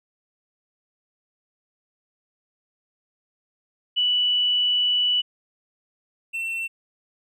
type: tone pair in turn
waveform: sine / triangle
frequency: 2960 / 2697 Hz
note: F#7 / E7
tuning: 0 / +39 cents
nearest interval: major second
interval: 161 cents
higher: first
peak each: -18 / -24 dBFS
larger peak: first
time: 3.96-5.22 / 6.33-6.68 s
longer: first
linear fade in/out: 20 ms
effects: none